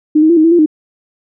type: tone with pitch steps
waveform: sine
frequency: 305.1 / 314.6 / 341.1 / 312.9 / 330.7 / 346.4 / 307.7 Hz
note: D#4 / D#4 / F4 / D#4 / E4 / F4 / D#4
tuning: -34 / +19 / -41 / +10 / +6 / -14 / -19 cents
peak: -5 dBFS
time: 0.15-0.661 s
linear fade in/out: 10 ms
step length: 73 ms
effects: none